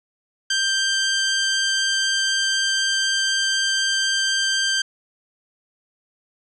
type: tone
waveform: 15% pulse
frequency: 1574 Hz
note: G6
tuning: 7 cents sharp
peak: -12 dBFS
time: 0.5-4.82 s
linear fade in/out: 5 ms
effects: resampled to 24000 Hz